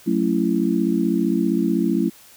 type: chord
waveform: sine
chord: F# minor seventh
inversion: none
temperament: just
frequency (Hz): 185 / 222 / 277.5 / 333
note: F#3 / A3 / C#4 / E4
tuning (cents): 0 / +16 / +2 / +18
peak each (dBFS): -23 / -22 / -23 / -22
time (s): 0.06-2.1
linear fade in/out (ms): 20
effects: white hiss -48 dBFS RMS until 2.36 s